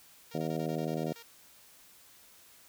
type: tone bursts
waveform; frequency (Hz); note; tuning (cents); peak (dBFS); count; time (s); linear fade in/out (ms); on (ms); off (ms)
5% pulse; 464.8; A#4; -5; -37; 10; 0.31-1.227; 5; 71; 23
type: harmonic tone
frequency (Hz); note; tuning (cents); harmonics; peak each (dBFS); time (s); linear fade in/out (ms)
79.5; D#2; +38; 2 / 3 / 4 / 5 / 6 / 7 / 8 / 9; -36 / -38 / -39 / -40 / -41 / -41 / -42 / -43; 0.34-1.13; 10
effects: white hiss -58 dBFS RMS until 2.68 s

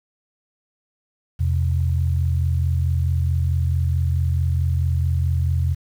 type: tone pair together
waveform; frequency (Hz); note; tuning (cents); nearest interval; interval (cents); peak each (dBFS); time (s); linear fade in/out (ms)
sine; 83.61 / 128.2; E2 / C3; +25 / -35; perfect fifth; 740; -18 / -23; 1.39-5.75; 20
effects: 8-bit

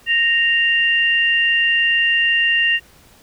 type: tone pair together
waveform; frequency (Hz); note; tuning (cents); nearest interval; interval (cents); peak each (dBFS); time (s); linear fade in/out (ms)
sine; 1858.8 / 2785; A#6 / F7; -5 / -5; perfect fifth; 700; -16; 0.06-2.8; 50
effects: pink hiss -49 dBFS RMS until 3.22 s

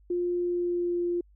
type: tone with pitch glide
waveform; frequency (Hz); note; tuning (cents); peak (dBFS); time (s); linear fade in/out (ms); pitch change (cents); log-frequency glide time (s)
sine; 352.6 to 348.8; F4 to F4; +17 to -2; -25; 0.1-1.21; 5; -19; 0.35-1.04
effects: added 50 Hz sine -55 dBFS peak until 1.35 s

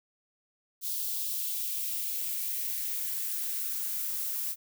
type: noise with high-pass filter sweep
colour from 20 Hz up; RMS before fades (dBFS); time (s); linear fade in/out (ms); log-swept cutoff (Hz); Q
violet; -33; 0.81-4.56; 50; 3800 to 1000; 1.8
effects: none

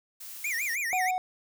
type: noise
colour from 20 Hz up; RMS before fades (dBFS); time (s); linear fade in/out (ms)
blue; -42; 0.2-0.76; 10
type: tone with vibrato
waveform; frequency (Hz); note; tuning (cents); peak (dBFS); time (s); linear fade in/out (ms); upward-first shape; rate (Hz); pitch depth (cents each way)
square; 2112; C7; +16; -29; 0.44-1.11; 5; sine; 6.3; 260
type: tone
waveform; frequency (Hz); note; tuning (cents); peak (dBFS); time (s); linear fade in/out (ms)
triangle; 740; F#5; 0; -24; 0.93-1.18; 0
effects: none

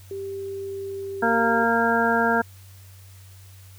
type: tone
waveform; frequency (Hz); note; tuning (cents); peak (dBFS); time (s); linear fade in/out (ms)
sine; 392; G4; 0; -29; 0.11-1.64; 2
type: harmonic tone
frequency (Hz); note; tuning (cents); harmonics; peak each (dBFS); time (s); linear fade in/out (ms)
231.2; A#3; -14; 1 / 2 / 3 / 4 / 6 / 7; -25 / -25 / -25 / -25 / -25 / -25; 1.22-2.42; 10
effects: added 95 Hz sine -44 dBFS peak until 3.78 s + white hiss -53 dBFS RMS until 3.78 s

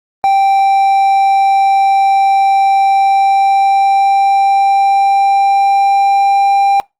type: tone with pitch glide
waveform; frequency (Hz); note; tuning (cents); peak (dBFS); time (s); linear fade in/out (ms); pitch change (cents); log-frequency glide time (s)
triangle; 784 to 794; G5 to G5; 0 to +22; -5; 0.24-6.8; 0; +22; 2.92-6.51
effects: noise-tail reverb RT60 0.2 s tail -23 dB re dry + Opus 32 kbps

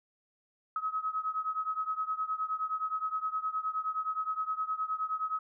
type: beating tone pair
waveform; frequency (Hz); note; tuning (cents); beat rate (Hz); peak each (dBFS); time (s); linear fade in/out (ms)
sine; 1273 / 1282.6; D#6 / E6; +39 / -48; 9.6; -33 / -35; 0.76-5.39; 2
effects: none

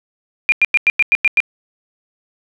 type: tone bursts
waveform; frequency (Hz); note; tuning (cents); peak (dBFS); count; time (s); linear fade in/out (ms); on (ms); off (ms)
sine; 2403; D7; +39; -8; 8; 0.49-1.403; 0; 31; 95
effects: none

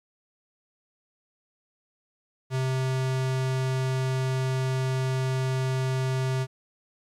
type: tone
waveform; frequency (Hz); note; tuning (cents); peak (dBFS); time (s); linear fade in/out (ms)
square; 130.81; C3; 0; -25; 2.5-6.47; 50
effects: low-pass 9000 Hz 12 dB/octave + 11-bit

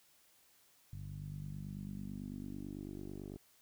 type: tone with low-pass filter sweep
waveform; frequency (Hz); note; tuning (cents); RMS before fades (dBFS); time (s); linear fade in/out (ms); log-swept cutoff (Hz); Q
10% pulse; 49; G1; 0; -45; 0.93-3.37; 0; 120 to 430; 3.4
effects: white hiss -68 dBFS RMS until 3.61 s

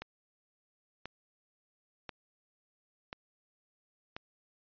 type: click train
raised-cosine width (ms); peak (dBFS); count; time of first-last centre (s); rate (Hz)
0.3; -24; 5; 0.02-4.165; 0.965
effects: resampled to 11025 Hz

